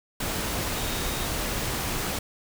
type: tone in noise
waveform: sine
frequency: 3729 Hz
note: A#7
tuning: in tune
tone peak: -40 dBFS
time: 0.76-1.26 s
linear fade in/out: 5 ms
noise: pink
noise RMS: -29 dBFS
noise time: 0.2-2.19 s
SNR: -14 dB
effects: none